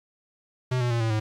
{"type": "tone with pitch steps", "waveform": "square", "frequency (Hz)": [127, 122.04, 117.27, 112.69, 108.28], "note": ["B2", "B2", "A#2", "A2", "A2"], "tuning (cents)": [49, -20, 11, 42, -27], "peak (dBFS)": -23, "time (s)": [0.71, 1.2], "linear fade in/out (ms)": 10, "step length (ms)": 98, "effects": ["low-pass 6000 Hz 12 dB/octave", "9-bit"]}